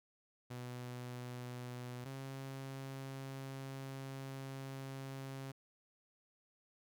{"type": "tone pair in turn", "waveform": "sawtooth", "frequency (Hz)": [123.9, 134.89], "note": ["B2", "C#3"], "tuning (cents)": [6, -47], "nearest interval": "minor second", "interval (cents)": 147, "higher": "second", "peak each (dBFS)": [-40, -40], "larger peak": "neither", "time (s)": [[0.5, 2.05], [2.05, 5.52]], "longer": "second", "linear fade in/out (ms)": 10, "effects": []}